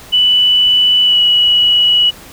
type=tone with pitch glide; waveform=sine; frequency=2975 to 2931 Hz; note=F#7 to F#7; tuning=+9 to -17 cents; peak=-7 dBFS; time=0.12-2.11 s; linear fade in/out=20 ms; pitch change=-26 cents; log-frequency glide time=1.03-1.19 s; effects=pink hiss -36 dBFS RMS until 2.32 s